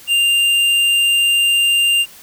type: tone with tanh clipping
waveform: triangle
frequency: 2794 Hz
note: F7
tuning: in tune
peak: -13 dBFS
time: 0.07-2.06 s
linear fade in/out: 50 ms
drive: 15 dB
effects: white hiss -41 dBFS RMS until 2.22 s